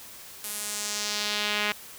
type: tone with band-pass filter sweep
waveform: sawtooth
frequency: 208.4 Hz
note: G#3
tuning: 6 cents sharp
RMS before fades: -30 dBFS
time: 0.44-1.72 s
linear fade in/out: 2 ms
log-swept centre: 12000 to 2400 Hz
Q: 1.5
effects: white hiss -45 dBFS RMS until 1.98 s